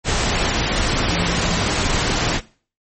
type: tone in noise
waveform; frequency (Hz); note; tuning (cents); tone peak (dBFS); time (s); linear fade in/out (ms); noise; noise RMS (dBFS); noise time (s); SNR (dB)
sine; 172.8; F3; -18; -24; 1.06-1.64; 50; pink; -19; 0.04-2.41; -8
effects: noise-tail reverb RT60 0.4 s tail -19 dB re dry + MP3 32 kbps